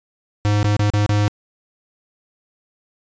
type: tone with dropouts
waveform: square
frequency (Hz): 103.83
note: G#2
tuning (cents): 0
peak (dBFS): -15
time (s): 0.45-1.28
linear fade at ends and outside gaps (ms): 0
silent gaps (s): 0.63-0.644 / 0.766-0.794 / 0.901-0.937 / 1.062-1.093
effects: resampled to 16000 Hz